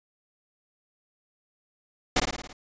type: noise with echo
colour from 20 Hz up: pink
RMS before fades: -21 dBFS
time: 2.16-2.2 s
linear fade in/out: 5 ms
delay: 55 ms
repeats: 6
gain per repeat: -4 dB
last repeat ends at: 2.53 s
effects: resampled to 16000 Hz